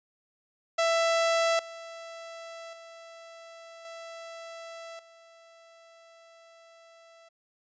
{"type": "tone with level steps", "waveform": "sawtooth", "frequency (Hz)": 664, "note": "E5", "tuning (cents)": 12, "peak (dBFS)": [-19, -37, -42, -37, -49], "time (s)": [0.78, 7.29], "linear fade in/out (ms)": 10, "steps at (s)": [1.59, 2.73, 3.85, 4.99], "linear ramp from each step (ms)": 2, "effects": ["resampled to 16000 Hz"]}